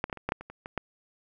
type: clicks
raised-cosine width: 0.5 ms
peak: -12 / -26 / -16 / -27 / -14 / -11 / -27 / -28 / -23 / -14 dBFS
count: 10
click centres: 0.041 / 0.098 / 0.128 / 0.173 / 0.29 / 0.321 / 0.41 / 0.5 / 0.659 / 0.777 s
effects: none